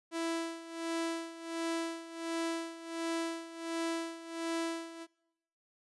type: tone with tremolo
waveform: sawtooth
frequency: 331.1 Hz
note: E4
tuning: 8 cents sharp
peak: -28 dBFS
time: 0.11-5.07 s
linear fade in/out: 50 ms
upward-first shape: sine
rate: 1.4 Hz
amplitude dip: 80%
effects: noise-tail reverb RT60 0.9 s tail -24 dB re dry + resampled to 24000 Hz